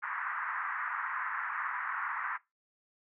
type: band-pass noise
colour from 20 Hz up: pink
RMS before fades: -36 dBFS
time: 0.02-2.38 s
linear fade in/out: 20 ms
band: 1000 to 1900 Hz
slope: 48 dB/octave
effects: noise-tail reverb RT60 0.2 s tail -20 dB re dry